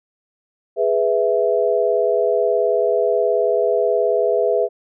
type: chord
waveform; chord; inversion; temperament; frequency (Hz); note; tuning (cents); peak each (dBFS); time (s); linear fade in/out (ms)
sine; E major; first; equal; 415.3 / 493.9 / 659.3; G#4 / B4 / E5; 0 / 0 / 0; -19; 0.76-4.69; 50
effects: none